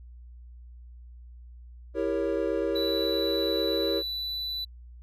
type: chord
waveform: triangle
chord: E diminished seventh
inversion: none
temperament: equal with one note detuned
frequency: 329.6 / 397 / 466.2 / 554.4 Hz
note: E4 / G4 / Bb4 / Db5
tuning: 0 / +22 / 0 / 0 cents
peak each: -29 dBFS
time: 1.94-4.03 s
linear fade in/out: 50 ms
type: tone with pitch glide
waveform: triangle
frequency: 3951 to 3976 Hz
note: B7 to B7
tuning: 0 to +11 cents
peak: -29 dBFS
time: 2.75-4.65 s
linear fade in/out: 10 ms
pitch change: +11 cents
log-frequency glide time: 3.65-4.35 s
effects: added 60 Hz sine -44 dBFS peak until 5.02 s